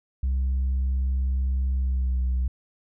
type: tone with pitch glide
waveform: sine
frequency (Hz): 65.41 to 63.22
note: C2 to B1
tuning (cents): 0 to +41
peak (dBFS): -19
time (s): 0.23-2.48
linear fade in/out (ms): 5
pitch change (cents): -59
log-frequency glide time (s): 1.74-2.2
effects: tanh soft clip ceiling -20 dBFS